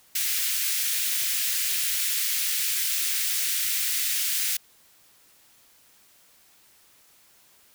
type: high-pass noise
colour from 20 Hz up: white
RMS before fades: -26 dBFS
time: 0.15-4.57 s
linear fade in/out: 5 ms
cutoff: 1800 Hz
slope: 24 dB/octave
effects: white hiss -58 dBFS RMS until 7.74 s